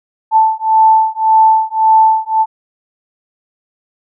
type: beating tone pair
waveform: sine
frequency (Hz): 880 / 881.8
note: A5 / A5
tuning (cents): 0 / +4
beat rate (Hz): 1.8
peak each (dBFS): -10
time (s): 0.31-2.46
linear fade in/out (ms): 50
effects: none